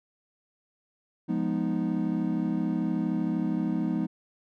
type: chord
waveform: triangle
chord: F half-diminished seventh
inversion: none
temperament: equal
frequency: 174.61 / 207.7 / 246.9 / 311.1 Hz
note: F3 / Ab3 / Cb4 / Eb4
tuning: 0 / 0 / 0 / 0 cents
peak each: -29 dBFS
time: 1.28-4.07 s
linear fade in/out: 20 ms
effects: none